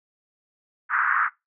pink band-pass noise, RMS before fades -22 dBFS, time 0.89-1.3 s, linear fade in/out 50 ms, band 1200 to 1700 Hz, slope 48 dB/octave, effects noise-tail reverb RT60 0.2 s tail -22 dB re dry

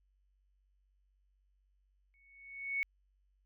sine tone with exponential growth, 2217 Hz, C#7, in tune, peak -29 dBFS, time 2.14-2.83 s, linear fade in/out 0 ms, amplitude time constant 150 ms, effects added 48 Hz sine -70 dBFS peak until 3.45 s

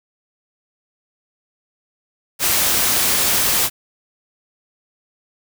white noise, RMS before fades -17 dBFS, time 2.39-3.7 s, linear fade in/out 50 ms, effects none

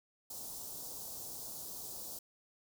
white band-stop noise, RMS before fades -45 dBFS, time 0.3-2.19 s, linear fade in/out 5 ms, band 930 to 4600 Hz, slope 24 dB/octave, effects none

